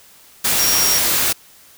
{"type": "tone in noise", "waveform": "sine", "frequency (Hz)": 5610, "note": "F8", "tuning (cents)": 7, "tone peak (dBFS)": -17, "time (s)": [0.59, 0.99], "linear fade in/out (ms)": 10, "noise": "white", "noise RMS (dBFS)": -17, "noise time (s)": [0.44, 1.33], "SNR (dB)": -3, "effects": ["white hiss -47 dBFS RMS until 1.77 s"]}